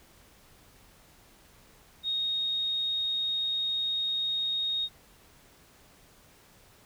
sine tone, 3729 Hz, A#7, in tune, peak -27 dBFS, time 2.03-4.89 s, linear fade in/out 50 ms, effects pink hiss -58 dBFS RMS until 6.85 s

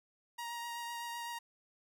sawtooth tone with vibrato, 942 Hz, A#5, 18 cents sharp, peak -36 dBFS, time 0.38-1.39 s, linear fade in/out 10 ms, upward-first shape triangle, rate 7.9 Hz, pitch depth 18 cents each way, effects none

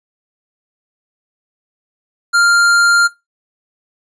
sine tone with hard clipping, 1396.9 Hz, F6, in tune, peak -10 dBFS, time 2.33-3.08 s, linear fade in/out 20 ms, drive 18 dB, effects noise-tail reverb RT60 0.2 s tail -18 dB re dry + resampled to 22050 Hz

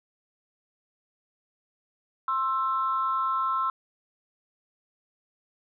sine tone pair together, 1055.8 / 1326 Hz, C6 / E6, +15 / +10 cents, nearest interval major third, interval 395 cents, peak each -26 dBFS, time 2.28-3.7 s, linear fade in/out 2 ms, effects tanh soft clip ceiling -16 dBFS

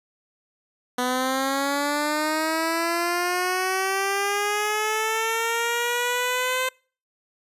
10% pulse linear sweep, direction up, 247 to 517 Hz, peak -14 dBFS, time 0.98-6.69 s, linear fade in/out 5 ms, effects noise-tail reverb RT60 0.4 s tail -26 dB re dry + resampled to 32000 Hz

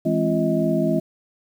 sine tone cluster, 164.1 / 208 / 263.7 / 342.8 / 633 Hz, E3 / G#3 / C4 / F4 / D#5, -8 / +3 / +14 / -32 / +30 cents, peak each -24 dBFS, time 0.05-1 s, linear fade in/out 10 ms, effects 8-bit

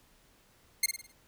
10% pulse tone with echo, 2118 Hz, C7, 21 cents sharp, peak -14 dBFS, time 0.83-0.86 s, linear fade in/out 5 ms, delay 52 ms, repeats 5, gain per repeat -7 dB, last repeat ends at 1.12 s, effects pink hiss -64 dBFS RMS until 1.27 s

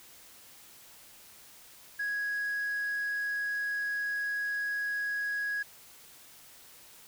sine tone, 1661.2 Hz, G#6, in tune, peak -28 dBFS, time 1.99-5.63 s, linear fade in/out 10 ms, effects tanh soft clip ceiling -28 dBFS + white hiss -54 dBFS RMS until 7.07 s

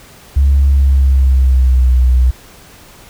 sine tone with pitch glide, 69.3 to 62.82 Hz, C#2 to B1, 0 to +30 cents, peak -5 dBFS, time 0.36-2.31 s, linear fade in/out 10 ms, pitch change -170 cents, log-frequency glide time 0.67-1.93 s, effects tanh soft clip ceiling -3 dBFS + pink hiss -40 dBFS RMS until 3.09 s

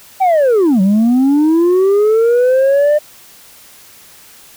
sine linear two-way sweep, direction down then up, 784 to 185 to 605 Hz, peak -5 dBFS, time 0.2-2.99 s, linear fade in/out 20 ms, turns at 0.81 s, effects tanh soft clip ceiling -7 dBFS + white hiss -41 dBFS RMS until 4.56 s

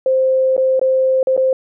sine tone with dropouts, 523.3 Hz, C5, in tune, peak -11 dBFS, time 0.06-1.53 s, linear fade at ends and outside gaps 2 ms, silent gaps 0.566-0.578 / 0.795-0.814 / 1.23-1.271 / 1.366-1.376 s, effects none

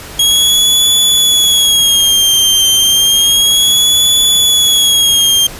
sawtooth tone with vibrato, 3288 Hz, G#7, 18 cents flat, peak -4 dBFS, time 0.19-5.47 s, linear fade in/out 5 ms, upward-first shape sine, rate 0.31 Hz, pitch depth 76 cents each way, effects pink hiss -29 dBFS RMS until 5.59 s + resampled to 32000 Hz

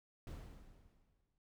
brown noise with exponential decay, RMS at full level -45 dBFS, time 0.27-1.38 s, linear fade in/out 1 ms, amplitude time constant 240 ms, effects none

